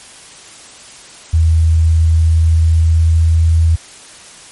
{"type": "tone with pitch glide", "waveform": "sine", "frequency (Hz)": [80.9, 81.75], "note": ["E2", "E2"], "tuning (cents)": [-32, -14], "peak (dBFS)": -7, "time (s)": [1.33, 3.76], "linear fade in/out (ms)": 10, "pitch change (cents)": 18, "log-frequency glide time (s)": [1.51, 3.58], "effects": ["white hiss -37 dBFS RMS until 4.51 s", "MP3 48 kbps"]}